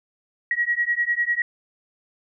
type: beating tone pair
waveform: sine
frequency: 1903 / 1913 Hz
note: A#6 / A#6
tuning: +35 / +44 cents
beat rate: 10 Hz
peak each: -23 dBFS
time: 0.51-1.42 s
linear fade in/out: 2 ms
effects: none